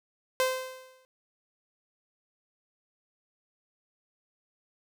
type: tone with exponential decay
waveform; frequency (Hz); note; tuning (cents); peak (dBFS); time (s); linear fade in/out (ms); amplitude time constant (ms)
sawtooth; 517; C5; -21; -18; 0.4-1.05; 0; 140
effects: none